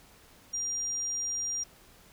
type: tone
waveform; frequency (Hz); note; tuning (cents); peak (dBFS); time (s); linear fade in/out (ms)
sine; 5700; F8; +34; -30; 0.53-1.64; 10
effects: pink hiss -57 dBFS RMS until 2.12 s